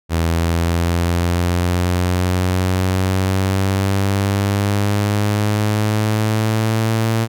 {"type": "exponential sweep", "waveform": "sawtooth", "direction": "up", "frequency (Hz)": [82.41, 113.5], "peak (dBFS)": -11, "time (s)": [0.09, 7.28], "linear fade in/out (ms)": 50, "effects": []}